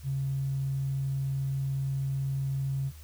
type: tone with tanh clipping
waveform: triangle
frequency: 136 Hz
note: C#3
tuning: 33 cents flat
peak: -27 dBFS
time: 0.03-2.92 s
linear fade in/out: 50 ms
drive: 2 dB
effects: added 76 Hz sine -45 dBFS peak until 3.03 s + white hiss -56 dBFS RMS until 3.03 s